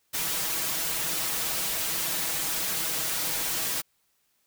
white noise with comb filter, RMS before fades -29 dBFS, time 0.13-3.82 s, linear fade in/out 20 ms, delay 6.2 ms, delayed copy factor +0.95, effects white hiss -71 dBFS RMS until 4.46 s

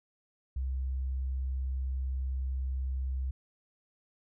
sine tone, 65.41 Hz, C2, in tune, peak -30 dBFS, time 0.56-3.31 s, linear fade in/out 5 ms, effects none

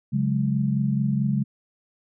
sine chord, C# suspended fourth, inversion none, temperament equal with one note detuned, 138.59 / 183.08 / 207.7 Hz, C#3 / F#3 / G#3, 0 / -18 / 0 cents, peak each -23 / -28 / -24 dBFS, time 0.12-1.44 s, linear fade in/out 20 ms, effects none

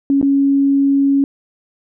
sine tone with dropouts, 277.2 Hz, C#4, in tune, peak -10 dBFS, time 0.1-1.24 s, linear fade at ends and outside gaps 1 ms, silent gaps 0.214-0.227 s, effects none

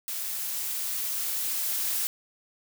blue noise with level ramp, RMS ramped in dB -33 to -28 dBFS, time 0.08-2.07 s, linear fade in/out 0 ms, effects none

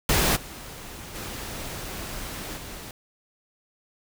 pink noise with level steps, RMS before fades -21 / -40 / -35 / -39 dBFS, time 0.09-2.91 s, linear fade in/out 2 ms, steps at 0.35 / 1.14 / 2.56 s, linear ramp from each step 20 ms, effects none

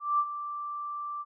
sine tone with ADSR envelope, 1174 Hz, D6, 1 cent flat, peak -21 dBFS, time 0-1.25 s, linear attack 190 ms, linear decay 56 ms, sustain -12 dB, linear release 41 ms, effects none

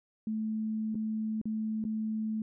sine tone with dropouts, 218.1 Hz, A3, 15 cents flat, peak -30 dBFS, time 0.27-2.42 s, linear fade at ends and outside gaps 2 ms, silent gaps 0.946-0.953 / 1.415-1.455 / 1.841-1.85 s, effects none

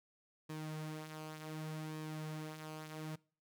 sawtooth tone with flanger, 155.56 Hz, D#3, in tune, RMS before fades -45 dBFS, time 0.49-3.16 s, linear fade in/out 10 ms, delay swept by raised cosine 1.4 to 7 ms, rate 0.67 Hz, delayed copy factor -0.5, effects noise-tail reverb RT60 0.4 s tail -23 dB re dry

